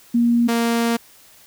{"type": "tone pair in turn", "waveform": ["sine", "sawtooth"], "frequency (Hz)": [236.5, 232.7], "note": ["A#3", "A#3"], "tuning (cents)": [25, -3], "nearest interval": "unison", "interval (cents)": 28, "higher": "first", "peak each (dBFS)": -13, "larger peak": "neither", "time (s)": [[0.14, 0.48], [0.48, 0.97]], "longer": "second", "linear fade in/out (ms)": 10, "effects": ["white hiss -49 dBFS RMS until 1.46 s"]}